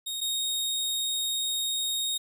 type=tone pair in turn; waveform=sawtooth; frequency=3729 / 3729 Hz; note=A#7 / A#7; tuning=0 / 0 cents; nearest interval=unison; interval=0 cents; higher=neither; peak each=-28 / -24 dBFS; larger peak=second; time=0.06-0.21 / 0.21-2.18 s; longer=second; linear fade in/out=10 ms; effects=10-bit